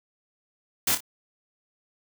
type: noise with echo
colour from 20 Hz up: white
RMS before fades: -23 dBFS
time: 0.87-0.95 s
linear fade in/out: 5 ms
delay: 28 ms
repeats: 2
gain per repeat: -9 dB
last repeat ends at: 1.006 s
effects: none